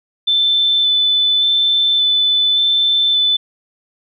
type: tone with vibrato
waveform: sine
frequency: 3520 Hz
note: A7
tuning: in tune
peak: -11 dBFS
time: 0.27-3.37 s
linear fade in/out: 10 ms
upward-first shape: square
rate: 0.87 Hz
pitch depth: 8 cents each way
effects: none